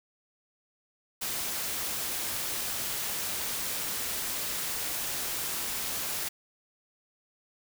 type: noise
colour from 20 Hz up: white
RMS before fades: -33 dBFS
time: 1.21-6.29 s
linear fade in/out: 10 ms
effects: none